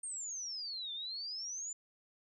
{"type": "exponential two-way sweep", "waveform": "sine", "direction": "down then up", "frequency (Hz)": [8830, 3520, 7160], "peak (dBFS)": -39, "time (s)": [0.03, 1.73], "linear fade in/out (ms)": 5, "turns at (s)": 0.93, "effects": []}